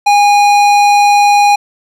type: tone with tanh clipping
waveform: sine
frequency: 819 Hz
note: G#5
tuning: 24 cents flat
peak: -7 dBFS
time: 0.06-1.56 s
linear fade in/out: 10 ms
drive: 17 dB
effects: none